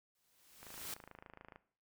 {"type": "noise with exponential growth", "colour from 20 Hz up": "white", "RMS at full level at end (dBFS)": -42, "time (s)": [0.15, 0.94], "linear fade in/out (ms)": 2, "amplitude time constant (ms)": 170}
{"type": "click train", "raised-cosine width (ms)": 0.5, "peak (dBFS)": -37, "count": 26, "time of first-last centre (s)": [0.63, 1.559], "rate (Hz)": 26.9}
{"effects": ["noise-tail reverb RT60 0.5 s tail -17 dB re dry"]}